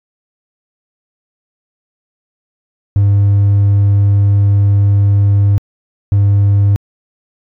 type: tone bursts at uneven times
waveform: triangle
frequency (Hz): 100.6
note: G2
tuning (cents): +45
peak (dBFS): -4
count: 2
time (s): 2.96-5.58 / 6.12-6.76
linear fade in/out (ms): 0
effects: tanh soft clip ceiling -1 dBFS